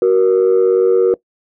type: tone pair together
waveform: sine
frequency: 374.4 / 471.7 Hz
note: F#4 / A#4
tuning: +20 / +20 cents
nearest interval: major third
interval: 400 cents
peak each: -10 dBFS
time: 0.02-1.14 s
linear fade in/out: 2 ms
effects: noise-tail reverb RT60 0.1 s tail -20 dB re dry + tanh soft clip ceiling -5 dBFS